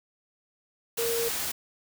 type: tone in noise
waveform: sine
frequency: 464.7 Hz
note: A#4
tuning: 5 cents flat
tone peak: -27 dBFS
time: 0.98-1.29 s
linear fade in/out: 10 ms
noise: white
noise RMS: -31 dBFS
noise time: 0.97-1.52 s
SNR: +1 dB
effects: none